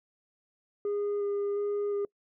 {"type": "tone with vibrato", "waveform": "sine", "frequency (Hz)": 407.4, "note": "G#4", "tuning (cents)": -33, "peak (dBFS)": -25, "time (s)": [0.85, 2.05], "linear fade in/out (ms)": 2, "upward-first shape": "square", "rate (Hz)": 1.4, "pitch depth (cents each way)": 10, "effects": ["noise-tail reverb RT60 0.1 s tail -26 dB re dry", "tanh soft clip ceiling -27 dBFS"]}